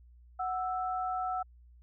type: tone pair together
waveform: sine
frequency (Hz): 740 / 1320.4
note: F#5 / E6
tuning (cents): 0 / +2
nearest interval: minor seventh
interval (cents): 1002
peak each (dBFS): -32 / -36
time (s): 0.39-1.43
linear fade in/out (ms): 10
effects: added 60 Hz sine -54 dBFS peak until 1.82 s